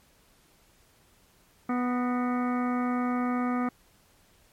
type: harmonic tone with a mistuned harmonic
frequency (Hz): 246.9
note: B3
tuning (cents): 0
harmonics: 1 / 2 / 3 / 4 / 5 / 6 / 7 / 8 / 9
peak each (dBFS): -26 / -38 / -35 / -43 / -34 / -44 / -47 / -47 / -45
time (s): 1.69-3.69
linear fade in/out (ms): 5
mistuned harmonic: 7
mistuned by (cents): +88
effects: pink hiss -62 dBFS RMS until 4.52 s + MP3 64 kbps